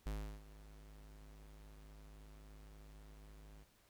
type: tone with ADSR envelope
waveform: square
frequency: 51.91 Hz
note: G#1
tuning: in tune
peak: -39 dBFS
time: 0.06-3.65 s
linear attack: 5 ms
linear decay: 340 ms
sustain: -17 dB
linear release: 31 ms
effects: pink hiss -71 dBFS RMS until 3.89 s